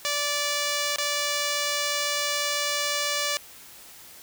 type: tone with dropouts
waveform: 5% pulse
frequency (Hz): 582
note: D5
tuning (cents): -16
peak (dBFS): -13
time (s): 0.05-3.37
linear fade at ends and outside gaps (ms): 0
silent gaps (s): 0.96-0.984
effects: white hiss -47 dBFS RMS until 4.22 s